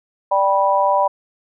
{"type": "chord", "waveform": "sine", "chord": "G major", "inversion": "second", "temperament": "just", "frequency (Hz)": [588, 784, 980], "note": ["D5", "G5", "B5"], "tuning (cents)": [2, 0, -14], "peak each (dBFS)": [-18, -19, -16], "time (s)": [0.31, 1.08], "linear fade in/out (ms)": 10, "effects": []}